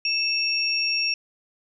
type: tone pair together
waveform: sine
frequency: 2637 / 5555 Hz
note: E7 / F8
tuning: 0 / -10 cents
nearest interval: octave + minor second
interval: 1290 cents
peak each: -24 dBFS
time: 0.05-1.14 s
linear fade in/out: 2 ms
effects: none